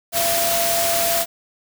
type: tone in noise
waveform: sine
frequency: 679 Hz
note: F5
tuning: 49 cents flat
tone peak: -21 dBFS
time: 0.12-1.26 s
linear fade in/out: 50 ms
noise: white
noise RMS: -21 dBFS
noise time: 0.12-1.26 s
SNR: -3 dB
effects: none